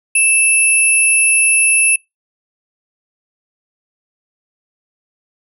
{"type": "tone pair together", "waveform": "sine", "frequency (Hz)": [2637, 10572], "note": ["E7", "E9"], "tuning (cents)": [0, 4], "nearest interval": "2 octaves", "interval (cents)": 2404, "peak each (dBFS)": -11, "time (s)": [0.15, 1.96], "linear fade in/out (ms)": 5, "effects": ["noise-tail reverb RT60 0.2 s tail -26 dB re dry", "tanh soft clip ceiling -3 dBFS"]}